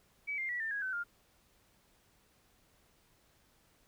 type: tone with pitch steps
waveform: sine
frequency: 2284 / 2107 / 1942.9 / 1792 / 1652.8 / 1524.4 / 1406 Hz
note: D7 / C7 / B6 / A6 / G#6 / G6 / F6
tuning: -49 / +12 / -29 / +31 / -9 / -49 / +11 cents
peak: -34 dBFS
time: 0.27-1.04 s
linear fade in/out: 20 ms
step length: 110 ms
effects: pink hiss -69 dBFS RMS until 3.87 s